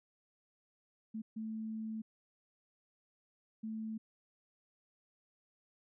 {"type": "tone bursts at uneven times", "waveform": "sine", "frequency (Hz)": 220, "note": "A3", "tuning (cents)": 0, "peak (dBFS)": -38, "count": 3, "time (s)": [[1.14, 1.22], [1.36, 2.02], [3.63, 3.98]], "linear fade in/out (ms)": 10, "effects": []}